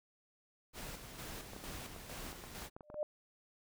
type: noise with tremolo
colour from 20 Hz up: pink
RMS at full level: -46 dBFS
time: 0.73-2.7 s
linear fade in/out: 50 ms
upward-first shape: square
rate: 2.2 Hz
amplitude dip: 45%
type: clicks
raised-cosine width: 1 ms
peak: -35 dBFS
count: 12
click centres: 1.534 / 1.564 / 1.639 / 1.963 / 2.266 / 2.329 / 2.439 / 2.621 / 2.765 / 2.808 / 2.901 / 2.943 s
type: tone with exponential growth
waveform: sine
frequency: 600 Hz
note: D5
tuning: 37 cents sharp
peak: -30 dBFS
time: 2.83-3.03 s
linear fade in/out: 1 ms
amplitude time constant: 42 ms
effects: none